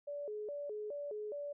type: tone with vibrato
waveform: sine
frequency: 494.2 Hz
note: B4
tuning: 1 cent sharp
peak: -39 dBFS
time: 0.07-1.53 s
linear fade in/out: 10 ms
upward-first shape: square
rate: 2.4 Hz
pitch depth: 270 cents each way
effects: none